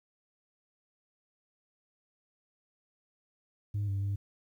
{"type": "tone with pitch steps", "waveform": "sine", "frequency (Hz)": [102.6, 98.5, 99.8], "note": ["G#2", "G2", "G2"], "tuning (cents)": [-21, 9, 32], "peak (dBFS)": -27, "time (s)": [3.74, 4.16], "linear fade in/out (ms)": 10, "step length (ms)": 140, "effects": ["tanh soft clip ceiling -28 dBFS", "11-bit"]}